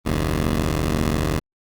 10% pulse tone pair together, 45.75 / 76.9 Hz, F#1 / D#2, -19 / -20 cents, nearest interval major sixth, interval 899 cents, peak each -14 dBFS, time 0.05-1.4 s, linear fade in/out 20 ms, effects Opus 32 kbps

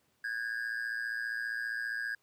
triangle tone with amplitude modulation, 1631 Hz, G#6, 32 cents flat, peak -28 dBFS, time 0.24-2.15 s, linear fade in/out 5 ms, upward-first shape sine, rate 115 Hz, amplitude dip 80%, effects pink hiss -73 dBFS RMS until 2.22 s + high-pass 100 Hz 12 dB/octave

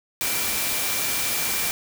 sine tone in noise, 2349 Hz, D7, in tune, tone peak -33 dBFS, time 0.21-1.71 s, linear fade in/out 0 ms, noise white, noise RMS -25 dBFS, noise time 0.21-1.71 s, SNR -11 dB, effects none

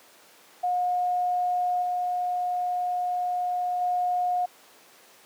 sine tone with level steps, 719 Hz, F#5, 50 cents flat, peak -22 / -24 / -22 dBFS, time 0.63-4.46 s, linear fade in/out 10 ms, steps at 1.82 / 3.81 s, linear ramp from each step 5 ms, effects pink hiss -53 dBFS RMS until 5.25 s + high-pass 400 Hz 12 dB/octave

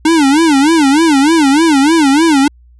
square tone with vibrato, 300 Hz, D4, 37 cents sharp, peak -7 dBFS, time 0.05-2.48 s, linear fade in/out 5 ms, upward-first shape sine, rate 3.3 Hz, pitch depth 190 cents each way, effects added 60 Hz sine -40 dBFS peak until 2.79 s + resampled to 24000 Hz

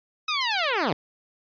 10% pulse linear sweep, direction down, 1285 to 126.8 Hz, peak -14 dBFS, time 0.28-0.93 s, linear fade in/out 5 ms, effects resampled to 11025 Hz

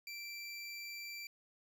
25% pulse tone, 2345 Hz, D7, 3 cents flat, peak -40 dBFS, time 0.07-1.27 s, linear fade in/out 2 ms, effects none

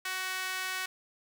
sawtooth tone with high-pass filter, 373.7 Hz, F#4, 17 cents sharp, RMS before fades -35 dBFS, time 0.05-0.86 s, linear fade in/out 5 ms, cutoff 1600 Hz, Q 1.4, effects none

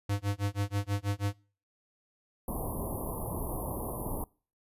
square tone with tremolo, 101 Hz, G#2, 48 cents flat, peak -27 dBFS, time 0.09-1.34 s, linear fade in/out 5 ms, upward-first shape sine, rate 6.2 Hz, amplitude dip 100%
pink band-stop noise, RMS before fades -35 dBFS, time 2.48-4.24 s, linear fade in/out 2 ms, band 1100 to 10000 Hz, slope 96 dB/octave
effects noise-tail reverb RT60 0.4 s tail -25 dB re dry + resampled to 32000 Hz

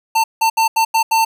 square tone bursts at uneven times, 897 Hz, A5, 33 cents sharp, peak -12 dBFS, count 6, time 0.15-0.24 / 0.41-0.5 / 0.57-0.68 / 0.76-0.85 / 0.94-1.03 / 1.11-1.25 s, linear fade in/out 10 ms, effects none

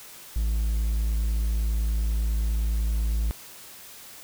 triangle tone, 55 Hz, A1, in tune, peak -20 dBFS, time 0.36-3.31 s, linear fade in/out 0 ms, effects white hiss -45 dBFS RMS until 4.23 s

